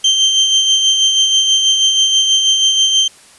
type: tone with tremolo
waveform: 35% pulse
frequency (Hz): 3136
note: G7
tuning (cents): 0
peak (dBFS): -6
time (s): 0.04-3.08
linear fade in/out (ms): 5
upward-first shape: sine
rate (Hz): 6.2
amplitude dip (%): 40
effects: white hiss -43 dBFS RMS until 3.38 s + resampled to 24000 Hz

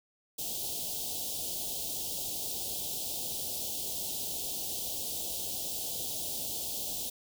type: band-stop noise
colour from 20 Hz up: white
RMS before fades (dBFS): -36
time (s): 0.38-7.1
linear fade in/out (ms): 10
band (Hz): 810 to 3000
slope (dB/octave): 48
effects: none

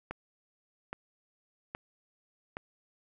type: click train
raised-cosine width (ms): 0.5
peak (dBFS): -22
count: 4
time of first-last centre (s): 0.11-2.569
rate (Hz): 1.22
effects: none

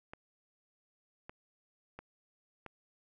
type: clicks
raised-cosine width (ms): 0.5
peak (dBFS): -30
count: 4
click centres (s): 0.135 / 1.295 / 1.99 / 2.663
effects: none

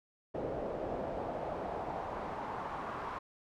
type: noise with band-pass filter sweep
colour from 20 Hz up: brown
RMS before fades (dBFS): -39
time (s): 0.34-3.19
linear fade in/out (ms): 10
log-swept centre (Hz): 520 to 1100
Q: 2.4
effects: none

